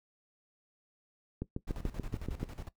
click train, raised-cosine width 3 ms, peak -22 dBFS, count 8, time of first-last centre 1.42-2.43 s, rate 6.93 Hz
brown noise with tremolo, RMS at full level -39 dBFS, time 1.67-2.69 s, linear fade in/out 10 ms, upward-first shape square, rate 11 Hz, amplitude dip 75%
effects noise-tail reverb RT60 0.1 s tail -17 dB re dry

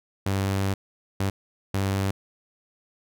sawtooth tone bursts at uneven times, 97.5 Hz, G2, 9 cents flat, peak -19 dBFS, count 3, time 0.26-0.74 / 1.2-1.3 / 1.74-2.11 s, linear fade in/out 5 ms, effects none

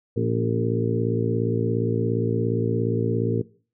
harmonic tone with a mistuned harmonic, 57.2 Hz, A#1, 32 cents flat, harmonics 2 / 3 / 4 / 5 / 6 / 7 / 8, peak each -25 / -31 / -28 / -31 / -32 / -29 / -27 dBFS, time 0.16-3.42 s, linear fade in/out 10 ms, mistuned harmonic 5, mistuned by -34 cents, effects noise-tail reverb RT60 0.4 s tail -19 dB re dry

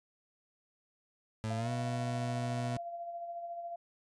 30% pulse tone with pitch glide, 110 to 122.76 Hz, A2 to B2, 0 to -10 cents, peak -31 dBFS, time 1.44-2.77 s, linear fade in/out 0 ms, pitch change +190 cents, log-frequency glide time 1.56-1.7 s
sine tone with tremolo, 687 Hz, F5, 29 cents flat, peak -37 dBFS, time 1.5-3.76 s, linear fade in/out 5 ms, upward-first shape sine, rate 14 Hz, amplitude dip 40%
effects resampled to 22050 Hz

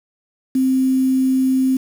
sine tone with quantisation, 261.6 Hz, C4, in tune, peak -13 dBFS, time 0.55-1.77 s, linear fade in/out 5 ms, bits 6, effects none

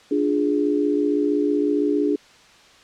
sine chord, D diminished, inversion none, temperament equal, 293.7 / 349.2 / 415.3 Hz, D4 / F4 / Ab4, 0 / 0 / 0 cents, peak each -20 / -26 / -22 dBFS, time 0.11-2.16 s, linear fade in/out 5 ms, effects white hiss -50 dBFS RMS until 2.83 s + low-pass 5000 Hz 12 dB/octave

